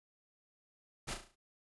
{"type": "noise with echo", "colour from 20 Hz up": "pink", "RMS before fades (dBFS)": -39, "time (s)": [1.07, 1.15], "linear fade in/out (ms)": 20, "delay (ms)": 35, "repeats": 6, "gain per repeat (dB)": -6, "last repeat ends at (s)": 1.36, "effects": ["resampled to 24000 Hz"]}